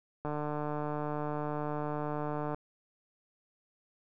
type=click train; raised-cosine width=1 ms; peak=-22 dBFS; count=343; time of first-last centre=0.25-2.545 s; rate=149 Hz; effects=none